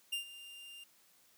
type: tone with ADSR envelope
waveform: 45% pulse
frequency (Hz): 2797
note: F7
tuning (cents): +2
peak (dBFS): -33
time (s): 0.12-0.84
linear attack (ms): 11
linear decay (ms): 110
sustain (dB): -16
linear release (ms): 7
effects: white hiss -67 dBFS RMS until 1.37 s + high-pass 100 Hz 12 dB/octave